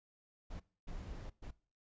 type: noise bursts at uneven times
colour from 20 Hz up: brown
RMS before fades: -45 dBFS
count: 3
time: 0.5-0.6 / 0.87-1.3 / 1.42-1.51 s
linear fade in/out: 10 ms
effects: noise-tail reverb RT60 0.4 s tail -21 dB re dry + resampled to 16000 Hz